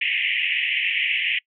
white band-pass noise, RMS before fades -23 dBFS, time 0.01-1.39 s, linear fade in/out 5 ms, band 1900 to 3000 Hz, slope 96 dB/octave, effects noise-tail reverb RT60 0.1 s tail -25 dB re dry

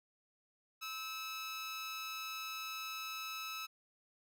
15% pulse tone with amplitude modulation, 1300 Hz, E6, 24 cents flat, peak -33 dBFS, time 0.81-3.67 s, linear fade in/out 20 ms, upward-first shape sine, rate 258 Hz, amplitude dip 40%, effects none

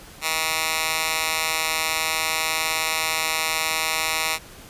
10% pulse tone with high-pass filter, 159.4 Hz, D#3, 42 cents sharp, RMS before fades -24 dBFS, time 0.21-4.39 s, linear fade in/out 50 ms, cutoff 1600 Hz, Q 0.77, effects pink hiss -44 dBFS RMS until 4.69 s + resampled to 32000 Hz

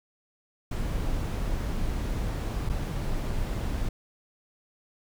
brown noise with dropouts, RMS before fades -29 dBFS, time 0.71-3.89 s, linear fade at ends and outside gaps 5 ms, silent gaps 2.692-2.696 s, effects none

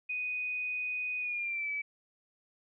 sine tone with pitch glide, 2489 to 2296 Hz, D#7 to D7, 0 to -40 cents, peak -32 dBFS, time 0.09-1.82 s, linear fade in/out 10 ms, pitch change -140 cents, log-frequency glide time 1.19-1.71 s, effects none

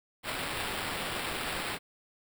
blue noise with sample-and-hold, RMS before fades -35 dBFS, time 0.23-1.79 s, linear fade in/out 50 ms, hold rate 6300 Hz, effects none

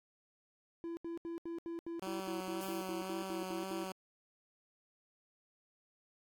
triangle tone bursts, 336.1 Hz, E4, 34 cents sharp, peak -37 dBFS, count 15, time 0.84-3.84 s, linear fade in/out 0 ms, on 130 ms, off 75 ms
10% pulse tone with vibrato, 189.1 Hz, F#3, 38 cents sharp, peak -32 dBFS, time 2.02-3.92 s, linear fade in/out 2 ms, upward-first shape sine, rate 1.9 Hz, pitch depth 23 cents each way
blue noise with exponential decay, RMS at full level -48 dBFS, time 2.61-3.53 s, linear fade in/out 0 ms, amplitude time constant 200 ms
effects AAC 64 kbps

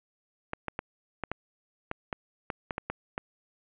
clicks, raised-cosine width 0.5 ms, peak -16 dBFS, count 12, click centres 0.534 / 0.683 / 0.791 / 1.237 / 1.316 / 1.914 / 2.128 / 2.502 / 2.708 / 2.781 / 2.9 / 3.179 s, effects resampled to 8000 Hz + 7-bit

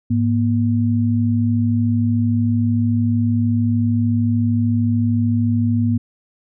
sine tone pair together, 105.1 / 238.4 Hz, G#2 / A#3, +21 / +39 cents, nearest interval octave + major second, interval 1418 cents, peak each -17 dBFS, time 0.1-5.98 s, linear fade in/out 10 ms, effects none

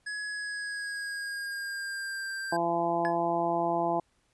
square tone with pitch glide, 1682 to 1578.5 Hz, G#6 to G6, +22 to +12 cents, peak -34 dBFS, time 0.06-2.57 s, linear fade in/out 10 ms, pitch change -110 cents, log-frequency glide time 0.28-2.32 s
harmonic tone, 170 Hz, F3, 46 cents flat, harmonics 1 / 2 / 3 / 4 / 5 / 6, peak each -38 / -32 / -38 / -29 / -31 / -36 dBFS, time 2.52-4 s, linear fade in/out 5 ms
triangle tone with exponential decay, 1702 Hz, G#6, 42 cents sharp, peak -26 dBFS, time 3.05-3.17 s, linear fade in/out 0 ms, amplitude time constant 26 ms
effects pink hiss -71 dBFS RMS until 4.33 s + resampled to 24000 Hz

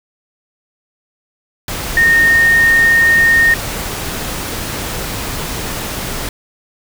sine tone in noise, 1841 Hz, A#6, 22 cents flat, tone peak -7 dBFS, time 1.97-3.54 s, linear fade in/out 2 ms, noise pink, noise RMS -22 dBFS, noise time 1.68-6.29 s, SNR +12 dB, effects none

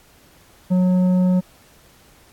sine tone with tanh clipping, 182.6 Hz, F#3, 23 cents flat, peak -15 dBFS, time 0.7-1.41 s, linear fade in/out 20 ms, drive 8 dB, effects pink hiss -52 dBFS RMS until 2.32 s + AAC 64 kbps

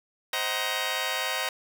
10% pulse chord, C half-diminished seventh, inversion none, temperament just, 523.3 / 627.9 / 753.5 / 941.9 Hz, C5 / Eb5 / Gb5 / Bb5, 0 / +16 / +31 / +18 cents, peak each -25 dBFS, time 0.33-1.49 s, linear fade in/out 2 ms, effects none

